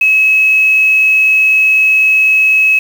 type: tone with quantisation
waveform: sine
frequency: 2572 Hz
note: E7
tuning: 43 cents flat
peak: -6 dBFS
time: 0.01-2.79 s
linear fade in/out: 5 ms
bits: 5
effects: none